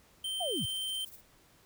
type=tone; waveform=square; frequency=3118 Hz; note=G7; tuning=10 cents flat; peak=-34 dBFS; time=0.24-1.05 s; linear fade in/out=5 ms
type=linear sweep; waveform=sine; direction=down; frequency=763 to 74.9 Hz; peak=-33 dBFS; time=0.4-0.66 s; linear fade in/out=10 ms
type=noise with tremolo; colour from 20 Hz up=violet; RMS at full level=-48 dBFS; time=0.5-1.22 s; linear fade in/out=50 ms; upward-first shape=triangle; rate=16 Hz; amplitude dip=75%
effects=pink hiss -63 dBFS RMS until 1.65 s